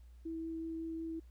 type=tone with vibrato; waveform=sine; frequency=325.8 Hz; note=E4; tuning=20 cents flat; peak=-38 dBFS; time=0.25-1.2 s; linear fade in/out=10 ms; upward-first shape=triangle; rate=5.4 Hz; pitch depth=8 cents each way; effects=added 60 Hz sine -53 dBFS peak until 1.3 s + pink hiss -75 dBFS RMS until 1.3 s